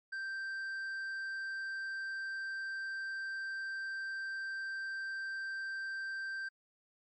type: tone with tanh clipping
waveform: sine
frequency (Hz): 1568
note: G6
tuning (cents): 0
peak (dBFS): -38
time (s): 0.12-6.49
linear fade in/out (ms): 10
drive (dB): 5
effects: MP3 48 kbps